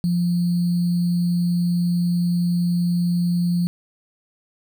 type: tone with sample-and-hold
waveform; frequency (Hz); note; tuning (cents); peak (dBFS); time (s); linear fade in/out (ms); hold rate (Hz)
sine; 174.61; F3; 0; -17; 0.04-3.67; 0; 4410
effects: none